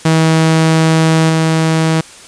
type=tone with level steps; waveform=sawtooth; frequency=160.7 Hz; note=E3; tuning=44 cents flat; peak=-4 / -6 dBFS; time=0.05-2.01 s; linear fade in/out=5 ms; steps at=1.29 s; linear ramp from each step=10 ms; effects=white hiss -36 dBFS RMS until 2.27 s + resampled to 22050 Hz